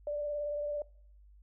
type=tone with vibrato; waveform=sine; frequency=587.3 Hz; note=D5; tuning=in tune; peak=-32 dBFS; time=0.07-0.82 s; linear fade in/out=2 ms; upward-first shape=triangle; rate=18 Hz; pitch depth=24 cents each way; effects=noise-tail reverb RT60 0.6 s tail -23 dB re dry + added 50 Hz sine -55 dBFS peak until 1.42 s